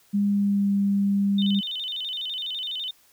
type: tone with pitch glide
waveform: sine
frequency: 202.5 to 199.48 Hz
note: G#3 to G3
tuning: -43 to +30 cents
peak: -19 dBFS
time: 0.13-1.61 s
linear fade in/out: 20 ms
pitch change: -27 cents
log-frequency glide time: 0.25-0.73 s
type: tone with vibrato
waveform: sine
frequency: 3321 Hz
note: G#7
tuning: 1 cent flat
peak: -28 dBFS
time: 1.38-2.91 s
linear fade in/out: 5 ms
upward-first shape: square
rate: 12 Hz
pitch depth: 160 cents each way
effects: white hiss -59 dBFS RMS until 3.12 s